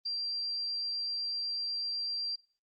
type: tone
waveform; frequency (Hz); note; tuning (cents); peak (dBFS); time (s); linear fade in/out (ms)
sine; 4727; D8; +10; -32; 0.05-2.36; 10
effects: noise-tail reverb RT60 0.4 s tail -21 dB re dry + Opus 32 kbps